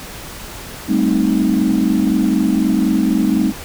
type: chord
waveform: sine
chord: A half-diminished seventh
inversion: third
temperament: equal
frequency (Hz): 196 / 220 / 261.6 / 311.1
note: G3 / A3 / C4 / Eb4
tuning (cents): 0 / 0 / 0 / 0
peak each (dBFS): -17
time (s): 0.87-3.53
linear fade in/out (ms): 50
effects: tanh soft clip ceiling -5 dBFS + pink hiss -32 dBFS RMS until 3.64 s